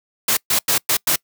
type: noise bursts at uneven times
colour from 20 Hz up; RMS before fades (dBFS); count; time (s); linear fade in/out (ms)
white; -17; 5; 0.28-0.37 / 0.5-0.59 / 0.68-0.78 / 0.89-0.97 / 1.07-1.16; 5
effects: noise-tail reverb RT60 0.1 s tail -25 dB re dry + high-pass 80 Hz 12 dB/octave